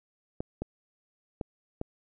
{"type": "clicks", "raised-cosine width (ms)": 2, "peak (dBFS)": -19, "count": 4, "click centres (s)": [0.405, 0.62, 1.412, 1.814], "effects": []}